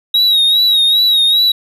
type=tone with vibrato; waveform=triangle; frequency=3814 Hz; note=A#7; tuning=39 cents sharp; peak=-7 dBFS; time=0.14-1.52 s; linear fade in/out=5 ms; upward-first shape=sine; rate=2.5 Hz; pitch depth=61 cents each way; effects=none